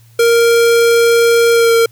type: tone with pitch glide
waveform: square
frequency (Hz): 466.2 to 460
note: A#4 to A#4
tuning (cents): 0 to -23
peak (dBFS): -8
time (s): 0.19-1.86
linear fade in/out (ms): 5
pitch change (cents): -23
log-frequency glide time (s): 1.53-1.74
effects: added 115 Hz sine -42 dBFS peak until 1.91 s + white hiss -52 dBFS RMS until 1.91 s